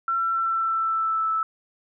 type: tone with pitch glide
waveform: sine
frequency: 1352 to 1312.8 Hz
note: E6 to E6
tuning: +43 to -8 cents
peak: -21 dBFS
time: 0.08-1.43 s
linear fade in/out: 2 ms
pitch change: -51 cents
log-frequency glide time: 0.2-1.31 s
effects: none